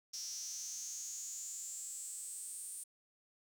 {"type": "tone with high-pass filter sweep", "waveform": "square", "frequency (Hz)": 119.5, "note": "A#2", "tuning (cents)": 43, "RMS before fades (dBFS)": -45, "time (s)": [0.13, 2.84], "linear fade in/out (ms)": 10, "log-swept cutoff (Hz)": [5600, 9000], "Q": 9.6, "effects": []}